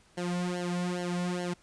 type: tone with flanger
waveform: sawtooth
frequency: 177.5 Hz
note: F3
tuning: 28 cents sharp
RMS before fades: -32 dBFS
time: 0.17-1.54 s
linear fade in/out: 10 ms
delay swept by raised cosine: 0.81 to 2.51 ms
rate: 2.4 Hz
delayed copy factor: -1
effects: pink hiss -62 dBFS RMS until 1.62 s + resampled to 22050 Hz